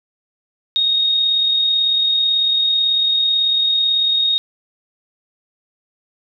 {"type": "tone with amplitude modulation", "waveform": "sine", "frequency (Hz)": 3729, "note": "A#7", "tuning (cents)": 0, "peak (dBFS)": -12, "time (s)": [0.76, 4.38], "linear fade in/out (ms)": 0, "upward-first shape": "sine", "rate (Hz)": 38.1, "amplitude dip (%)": 30, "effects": []}